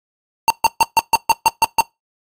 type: tone bursts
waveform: square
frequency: 911 Hz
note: A#5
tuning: 40 cents flat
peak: -9 dBFS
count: 9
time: 0.48-1.807 s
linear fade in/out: 0 ms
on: 23 ms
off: 140 ms
effects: noise-tail reverb RT60 0.2 s tail -23 dB re dry + AAC 48 kbps